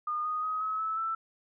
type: tone with pitch steps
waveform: sine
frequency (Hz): 1220 / 1240.6 / 1261.6 / 1282.9 / 1304.5 / 1326.6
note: D#6 / D#6 / D#6 / E6 / E6 / E6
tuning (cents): -34 / -5 / +24 / -47 / -18 / +11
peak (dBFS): -29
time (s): 0.07-1.15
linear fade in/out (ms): 5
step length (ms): 180
effects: none